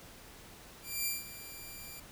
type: tone with ADSR envelope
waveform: 5% pulse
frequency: 2370 Hz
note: D7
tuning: 15 cents sharp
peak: -21 dBFS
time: 0.82-2 s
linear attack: 240 ms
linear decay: 170 ms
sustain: -15 dB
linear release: 5 ms
effects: pink hiss -53 dBFS RMS until 2.11 s